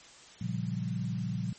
sine chord, G half-diminished seventh, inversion first, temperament equal, 116.54 / 138.59 / 174.61 / 196 Hz, Bb2 / Db3 / F3 / G3, 0 / 0 / 0 / 0 cents, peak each -35 / -38 / -35 / -38 dBFS, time 0.41-1.53 s, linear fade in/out 5 ms, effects white hiss -53 dBFS RMS until 1.58 s + MP3 32 kbps

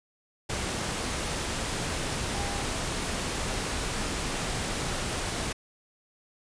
sine tone in noise, 803 Hz, G5, 41 cents sharp, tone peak -38 dBFS, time 2.34-2.64 s, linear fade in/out 10 ms, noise pink, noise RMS -31 dBFS, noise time 0.49-5.53 s, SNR -10 dB, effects resampled to 22050 Hz

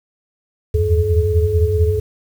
sine tone cluster, 78.5 / 83.1 / 94.2 / 428.6 Hz, D#2 / E2 / F#2 / A4, +16 / +15 / +32 / -45 cents, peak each -18 dBFS, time 0.74-2 s, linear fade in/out 10 ms, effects 7-bit

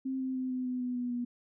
sine tone with pitch steps, 264 / 260.8 / 257.7 / 254.6 / 251.5 / 248.5 / 245.5 / 242.5 Hz, C4 / C4 / C4 / C4 / B3 / B3 / B3 / B3, +16 / -5 / -26 / -47 / +32 / +11 / -10 / -31 cents, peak -31 dBFS, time 0.05-1.25 s, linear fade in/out 10 ms, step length 150 ms, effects none

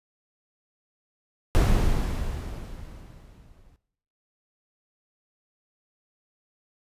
brown noise with exponential decay, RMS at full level -17 dBFS, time 1.55-3.76 s, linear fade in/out 0 ms, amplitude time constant 480 ms, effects noise-tail reverb RT60 0.7 s tail -17 dB re dry + resampled to 32000 Hz

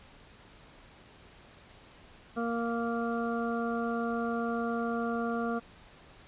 harmonic tone, 232.8 Hz, A#3, 2 cents flat, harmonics 1 / 2 / 3 / 5 / 6, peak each -32 / -35 / -37 / -39 / -40 dBFS, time 2.36-5.6 s, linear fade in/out 20 ms, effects pink hiss -55 dBFS RMS until 6.27 s + resampled to 8000 Hz

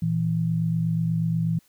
sine tone pair together, 116.54 / 164.81 Hz, A#2 / E3, 0 / 0 cents, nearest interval tritone, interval 600 cents, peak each -27 / -22 dBFS, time 0.02-1.59 s, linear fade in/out 5 ms, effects white hiss -62 dBFS RMS until 1.68 s

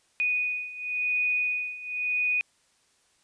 sine beating tone pair, 2478 / 2478.94 Hz, D#7 / D#7, -8 / -7 cents, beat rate 0.94 Hz, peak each -30 / -27 dBFS, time 0.2-2.41 s, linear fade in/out 0 ms, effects white hiss -66 dBFS RMS until 3.23 s + resampled to 22050 Hz

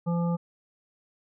harmonic tone, 171.2 Hz, F3, 34 cents flat, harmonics 1 / 3 / 5 / 7, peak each -24 / -34 / -38 / -41 dBFS, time 0.06-0.37 s, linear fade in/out 20 ms, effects none

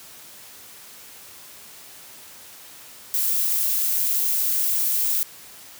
violet noise, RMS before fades -22 dBFS, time 3.14-5.23 s, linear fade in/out 0 ms, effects white hiss -44 dBFS RMS until 5.79 s + high-pass 60 Hz 12 dB/octave

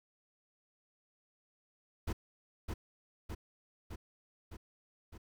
brown noise with echo, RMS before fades -35 dBFS, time 2.07-2.13 s, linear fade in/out 10 ms, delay 610 ms, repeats 5, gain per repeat -3 dB, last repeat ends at 5.18 s, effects none

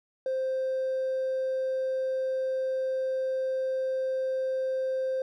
triangle tone with hard clipping, 523.3 Hz, C5, in tune, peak -26 dBFS, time 0.26-5.22 s, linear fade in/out 2 ms, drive 2 dB, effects none

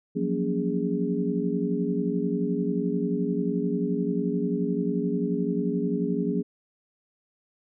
sine tone cluster, 174.9 / 186.3 / 235 / 282.2 / 412 Hz, F3 / F#3 / A#3 / C#4 / G#4, +3 / +12 / +14 / +31 / -14 cents, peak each -30 dBFS, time 0.15-6.43 s, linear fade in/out 20 ms, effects none

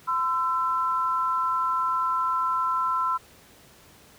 sine tone pair together, 1023 / 1335.2 Hz, C6 / E6, -39 / +22 cents, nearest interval perfect fourth, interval 461 cents, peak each -25 dBFS, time 0.07-3.18 s, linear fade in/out 20 ms, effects pink hiss -53 dBFS RMS until 4.18 s + high-pass 60 Hz 12 dB/octave

